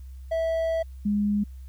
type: tone pair in turn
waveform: triangle / sine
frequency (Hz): 654 / 206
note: E5 / G#3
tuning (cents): -14 / -14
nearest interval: octave + minor sixth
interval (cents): 2000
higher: first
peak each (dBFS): -21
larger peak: neither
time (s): 0.31-0.83 / 1.05-1.44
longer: first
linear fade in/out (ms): 10
effects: added 65 Hz sine -38 dBFS peak until 1.68 s + white hiss -65 dBFS RMS until 1.68 s